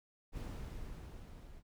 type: noise with level ramp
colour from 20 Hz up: brown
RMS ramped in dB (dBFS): -41 to -54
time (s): 0.32-1.63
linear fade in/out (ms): 50
effects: none